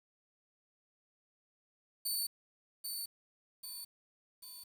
15% pulse tone with echo, 4513 Hz, C#8, 30 cents sharp, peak -27 dBFS, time 2.05-2.27 s, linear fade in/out 10 ms, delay 790 ms, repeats 3, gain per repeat -5 dB, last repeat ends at 4.64 s, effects 10-bit

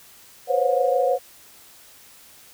sine tone cluster, 496.3 / 523 / 549 / 720 Hz, B4 / C5 / C#5 / F#5, +8 / -1 / -17 / -47 cents, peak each -23 dBFS, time 0.47-1.19 s, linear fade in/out 50 ms, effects white hiss -49 dBFS RMS until 2.53 s

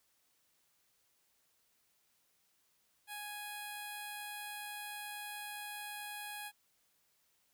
5% pulse tone with notch filter, 830.6 Hz, G#5, in tune, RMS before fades -45 dBFS, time 3.07-6.52 s, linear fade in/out 50 ms, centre 6000 Hz, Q 0.56, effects white hiss -75 dBFS RMS until 7.53 s

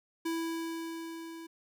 square tone with level ramp, 329.6 Hz, E4, in tune, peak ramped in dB -31 to -44 dBFS, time 0.25-1.47 s, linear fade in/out 10 ms, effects none

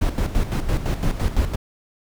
brown noise with tremolo, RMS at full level -19 dBFS, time 0.01-1.56 s, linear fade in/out 10 ms, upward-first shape square, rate 5.9 Hz, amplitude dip 65%, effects none

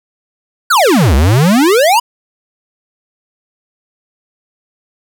square exponential two-way sweep, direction down then up, 1578 to 63.6 to 1004 Hz, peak -7 dBFS, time 0.7-2 s, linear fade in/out 10 ms, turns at 1.15 s, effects none

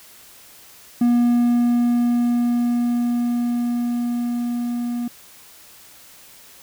triangle tone with level ramp, 240 Hz, B3, 49 cents flat, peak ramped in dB -11 to -20 dBFS, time 1.01-5.08 s, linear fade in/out 5 ms, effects white hiss -46 dBFS RMS until 6.62 s

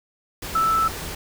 sine tone in noise, 1318.5 Hz, E6, in tune, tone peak -17 dBFS, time 0.55-0.88 s, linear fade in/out 5 ms, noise pink, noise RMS -32 dBFS, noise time 0.42-1.15 s, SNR +12 dB, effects none

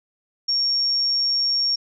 sine tone, 5530 Hz, F8, 18 cents flat, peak -18 dBFS, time 0.48-1.76 s, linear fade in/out 10 ms, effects none

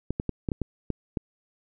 clicks, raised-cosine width 3 ms, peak -14 dBFS, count 8, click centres 0.106 / 0.199 / 0.293 / 0.488 / 0.518 / 0.617 / 0.903 / 1.172 s, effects none

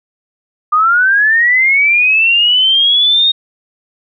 sine linear sweep, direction up, 1201 to 3729 Hz, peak -7 dBFS, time 0.72-3.32 s, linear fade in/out 10 ms, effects none

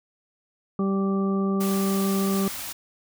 harmonic tone, 195 Hz, G3, 9 cents flat, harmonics 1 / 2 / 3 / 4 / 6, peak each -22 / -28 / -38 / -41 / -34 dBFS, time 0.79-2.48 s, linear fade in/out 2 ms
white band-stop noise, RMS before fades -34 dBFS, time 1.6-2.73 s, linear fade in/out 10 ms, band 370 to 530 Hz, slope 96 dB/octave
effects none

